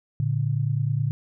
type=tone pair together; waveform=sine; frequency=113.9 / 143.5 Hz; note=A#2 / D3; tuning=-40 / -40 cents; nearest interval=major third; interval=400 cents; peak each=-24 dBFS; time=0.2-1.11 s; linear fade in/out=0 ms; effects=none